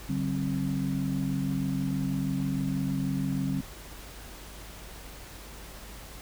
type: tone cluster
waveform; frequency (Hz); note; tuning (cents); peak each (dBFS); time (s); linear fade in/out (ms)
sine; 142.7 / 189 / 265.6; D3 / F#3 / C4; -49 / +37 / +26; -31; 0.09-3.61; 5
effects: added 50 Hz sine -46 dBFS peak until 6.21 s + pink hiss -46 dBFS RMS until 6.21 s